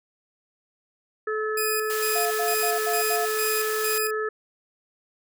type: harmonic tone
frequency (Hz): 431.9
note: A4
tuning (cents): -32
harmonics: 1 / 3 / 4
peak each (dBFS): -26 / -31 / -32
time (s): 1.27-4.29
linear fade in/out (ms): 5
type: tone with tremolo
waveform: 5% pulse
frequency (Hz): 2489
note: D#7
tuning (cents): 0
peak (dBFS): -16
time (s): 1.57-4.11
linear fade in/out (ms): 5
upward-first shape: square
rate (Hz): 2.2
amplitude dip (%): 70
type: high-pass noise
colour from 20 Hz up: white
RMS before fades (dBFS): -33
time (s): 1.9-3.98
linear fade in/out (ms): 0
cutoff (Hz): 790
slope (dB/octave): 48
type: tone bursts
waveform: sine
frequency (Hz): 698.5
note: F5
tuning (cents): 0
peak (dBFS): -26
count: 5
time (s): 2.15-3.258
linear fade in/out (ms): 10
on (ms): 160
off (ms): 77
effects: none